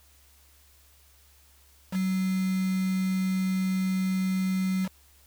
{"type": "tone with quantisation", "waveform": "sine", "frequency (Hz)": 188, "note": "F#3", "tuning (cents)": 28, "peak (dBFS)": -24, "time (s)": [1.91, 4.89], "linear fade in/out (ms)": 50, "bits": 6, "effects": ["added 69 Hz sine -59 dBFS peak until 5.26 s", "white hiss -60 dBFS RMS until 5.26 s"]}